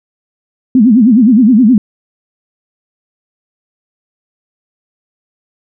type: tone with vibrato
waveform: sine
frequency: 233.1 Hz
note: A#3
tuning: in tune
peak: -3 dBFS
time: 0.75-1.78 s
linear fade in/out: 2 ms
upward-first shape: sine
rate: 9.6 Hz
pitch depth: 230 cents each way
effects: none